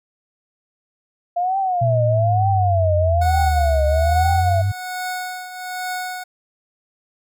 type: tone with vibrato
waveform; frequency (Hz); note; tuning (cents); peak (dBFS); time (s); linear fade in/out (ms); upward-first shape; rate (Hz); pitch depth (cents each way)
sine; 690; F5; -21; -17; 1.36-4.62; 10; triangle; 1.1; 230
type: exponential two-way sweep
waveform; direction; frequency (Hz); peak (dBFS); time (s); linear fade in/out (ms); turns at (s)
sine; down then up; 122.9 to 69.9 to 100.4; -16; 1.81-4.72; 10; 3.8
type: tone with tremolo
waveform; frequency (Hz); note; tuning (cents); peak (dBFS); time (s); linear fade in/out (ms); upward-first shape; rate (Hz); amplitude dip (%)
25% pulse; 734; F#5; -14; -19; 3.21-6.24; 10; triangle; 1.2; 70
effects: none